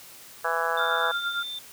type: harmonic tone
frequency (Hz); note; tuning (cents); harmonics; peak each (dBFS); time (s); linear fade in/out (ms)
165.9; E3; +11; 3 / 4 / 5 / 6 / 7 / 8 / 9 / 10; -32 / -32 / -32 / -32 / -32 / -32 / -32 / -32; 0.44-1.12; 10
type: tone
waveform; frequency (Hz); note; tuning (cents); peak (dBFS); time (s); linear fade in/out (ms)
sine; 3571; A7; +25; -32; 0.77-1.59; 5
type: tone with tremolo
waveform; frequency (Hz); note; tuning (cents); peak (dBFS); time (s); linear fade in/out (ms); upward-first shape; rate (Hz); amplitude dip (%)
sine; 1396.9; F6; 0; -24; 0.79-1.43; 5; triangle; 8.8; 75
effects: white hiss -47 dBFS RMS until 1.72 s + high-pass 60 Hz 12 dB/octave